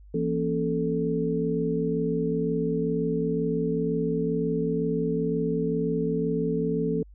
sine tone cluster, 168 / 233.6 / 275.7 / 438.4 Hz, E3 / A#3 / C#4 / A4, +33 / +4 / -9 / -6 cents, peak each -28 / -31 / -31 / -27 dBFS, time 0.14-7.03 s, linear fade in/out 5 ms, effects added 50 Hz sine -46 dBFS peak until 7.14 s

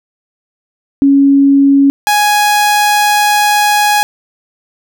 sine / sawtooth tone pair in turn, 277.6 / 831.9 Hz, C#4 / G#5, +3 / +3 cents, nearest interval octave + perfect fifth, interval 1900 cents, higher second, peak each -4 dBFS, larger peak neither, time 1.02-1.9 / 2.07-4.03 s, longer second, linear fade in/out 0 ms, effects none

